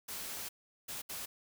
white noise bursts at uneven times, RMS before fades -42 dBFS, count 3, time 0.08-0.49 / 0.88-1.02 / 1.09-1.26 s, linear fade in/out 10 ms, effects none

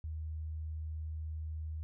sine tone, 78.4 Hz, D#2, 14 cents sharp, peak -37 dBFS, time 0.04-1.83 s, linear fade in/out 0 ms, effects none

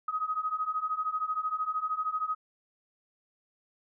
sine beating tone pair, 1253 / 1266 Hz, D#6 / D#6, +12 / +30 cents, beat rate 13 Hz, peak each -33 / -31 dBFS, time 0.08-2.35 s, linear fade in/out 5 ms, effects none

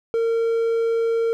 triangle tone, 458.1 Hz, A#4, 30 cents flat, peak -16 dBFS, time 0.14-1.33 s, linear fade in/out 0 ms, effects none

